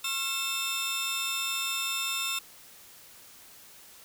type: tone cluster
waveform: sawtooth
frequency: 1085 / 1365 / 2645 / 3619 Hz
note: C#6 / F6 / E7 / A7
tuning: -37 / -40 / +5 / +48 cents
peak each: -37 / -36 / -30 / -29 dBFS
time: 0.04-2.39 s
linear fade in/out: 5 ms
effects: white hiss -52 dBFS RMS until 4.04 s